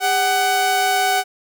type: tone pair together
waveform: sawtooth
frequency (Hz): 402.8 / 749.1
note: G4 / F#5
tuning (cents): +47 / +21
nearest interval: major seventh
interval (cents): 1074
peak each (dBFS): -22 / -12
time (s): 0-1.24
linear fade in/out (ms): 50
effects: none